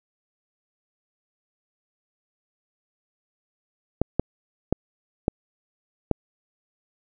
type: clicks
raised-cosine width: 2 ms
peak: -6 dBFS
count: 5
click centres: 4.016 / 4.196 / 4.726 / 5.281 / 6.113 s
effects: none